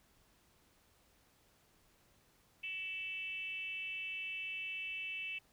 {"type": "tone with frequency modulation", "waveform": "sine", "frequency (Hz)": 2643, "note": "E7", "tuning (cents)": 4, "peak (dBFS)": -39, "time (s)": [2.63, 5.39], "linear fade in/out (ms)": 10, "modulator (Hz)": 374, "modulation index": 0.67, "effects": ["pink hiss -70 dBFS RMS until 5.52 s"]}